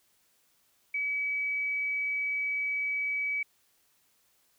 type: tone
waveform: sine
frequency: 2282 Hz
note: C#7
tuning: 50 cents sharp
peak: -28 dBFS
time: 0.94-3.43 s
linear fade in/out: 5 ms
effects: white hiss -69 dBFS RMS until 4.58 s